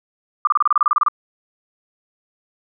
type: tone bursts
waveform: sine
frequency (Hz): 1194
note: D6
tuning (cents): +28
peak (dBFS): -11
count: 13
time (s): 0.45-1.084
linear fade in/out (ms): 2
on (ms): 22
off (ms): 29
effects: none